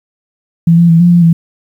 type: tone with pitch steps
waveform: sine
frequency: 167.3 / 170.8 / 165.4 / 174.6 / 173.2 / 166.3 Hz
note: E3 / F3 / E3 / F3 / F3 / E3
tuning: +26 / -38 / +6 / 0 / -14 / +16 cents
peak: -3 dBFS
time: 0.67-1.33 s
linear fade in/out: 5 ms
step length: 110 ms
effects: 7-bit